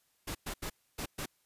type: noise bursts at uneven times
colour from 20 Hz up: pink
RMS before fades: -38 dBFS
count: 5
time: 0.27-0.35 / 0.46-0.54 / 0.62-0.7 / 0.98-1.06 / 1.18-1.26 s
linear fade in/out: 10 ms
effects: white hiss -73 dBFS RMS until 1.45 s + resampled to 32000 Hz